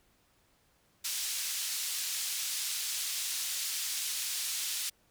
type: band-pass noise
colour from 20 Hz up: pink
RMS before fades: -35 dBFS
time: 1.04-4.9 s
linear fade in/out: 10 ms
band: 3900 to 13000 Hz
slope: 12 dB/octave
effects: pink hiss -69 dBFS RMS until 5.1 s